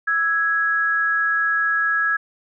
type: tone pair together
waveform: sine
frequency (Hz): 1319 / 1663.5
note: E6 / G#6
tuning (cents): +1 / +2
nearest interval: major third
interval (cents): 401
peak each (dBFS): -23 / -18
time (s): 0.07-2.17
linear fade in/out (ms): 10
effects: none